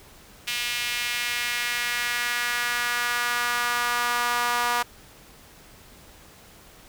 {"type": "tone with high-pass filter sweep", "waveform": "sawtooth", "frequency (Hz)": 241, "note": "B3", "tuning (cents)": -42, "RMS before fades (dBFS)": -26, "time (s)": [0.47, 4.83], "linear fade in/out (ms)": 10, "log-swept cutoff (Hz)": [2600, 1000], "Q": 2, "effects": ["pink hiss -50 dBFS RMS until 6.88 s"]}